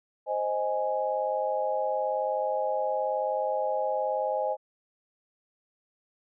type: chord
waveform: sine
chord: Ab major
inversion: first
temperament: equal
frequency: 523.3 / 622.3 / 830.6 Hz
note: C5 / Eb5 / Ab5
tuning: 0 / 0 / 0 cents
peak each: -30 / -30 / -30 dBFS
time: 0.26-4.57 s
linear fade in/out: 50 ms
effects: none